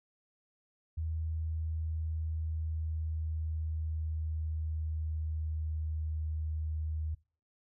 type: tone with pitch glide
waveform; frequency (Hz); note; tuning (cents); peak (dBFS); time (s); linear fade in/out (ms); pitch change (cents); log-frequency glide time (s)
sine; 80 to 78.04; D#2 to D#2; +49 to +6; -32; 0.97-7.15; 10; -43; 1.09-6.23
effects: noise-tail reverb RT60 0.4 s tail -24 dB re dry